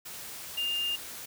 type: tone in noise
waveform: sine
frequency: 2810 Hz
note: F7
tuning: 10 cents sharp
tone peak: -28 dBFS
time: 0.57-0.96 s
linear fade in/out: 10 ms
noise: white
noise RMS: -42 dBFS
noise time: 0.05-1.26 s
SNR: +11 dB
effects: none